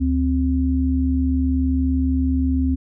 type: tone pair together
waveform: sine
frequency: 73.58 / 261.6 Hz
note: D2 / C4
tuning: +4 / 0 cents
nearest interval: octave + minor seventh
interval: 2196 cents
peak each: -19 dBFS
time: 0-2.76 s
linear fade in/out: 20 ms
effects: none